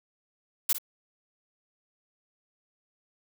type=noise with echo; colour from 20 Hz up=blue; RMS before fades=-24 dBFS; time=0.69-0.73 s; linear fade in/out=5 ms; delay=54 ms; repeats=1; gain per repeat=-11 dB; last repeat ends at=0.784 s; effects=none